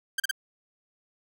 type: tone bursts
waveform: sawtooth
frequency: 1577 Hz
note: G6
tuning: 10 cents sharp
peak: -21 dBFS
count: 3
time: 0.18-0.312 s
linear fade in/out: 5 ms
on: 20 ms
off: 36 ms
effects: none